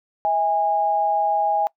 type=tone pair together; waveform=sine; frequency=646.5 / 820 Hz; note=E5 / G#5; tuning=-34 / -22 cents; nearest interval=major third; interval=412 cents; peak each=-24 / -18 dBFS; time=0.25-1.67 s; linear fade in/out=0 ms; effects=noise-tail reverb RT60 0.1 s tail -23 dB re dry